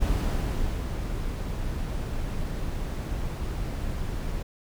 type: noise with ADSR envelope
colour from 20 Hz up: brown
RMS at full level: -24 dBFS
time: 0-4.43 s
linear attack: 25 ms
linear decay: 840 ms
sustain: -6 dB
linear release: 10 ms
effects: none